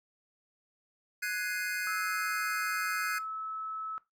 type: chord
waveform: square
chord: Ab dominant seventh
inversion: third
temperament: equal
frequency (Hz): 1480 / 1661.2 / 2093 / 2489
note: Gb6 / Ab6 / C7 / Eb7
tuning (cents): 0 / 0 / 0 / 0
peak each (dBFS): -36 / -37 / -40 / -41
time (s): 1.22-3.19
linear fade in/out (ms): 10
type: tone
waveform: sine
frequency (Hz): 1300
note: E6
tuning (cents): -24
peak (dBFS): -35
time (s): 1.87-3.98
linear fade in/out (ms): 0
effects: noise-tail reverb RT60 0.2 s tail -18 dB re dry